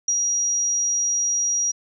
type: tone with ADSR envelope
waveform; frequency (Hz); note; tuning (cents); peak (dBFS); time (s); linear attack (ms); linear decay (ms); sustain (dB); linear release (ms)
sine; 5740; F8; +47; -17; 0.08-1.72; 4; 64; -2; 15
effects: none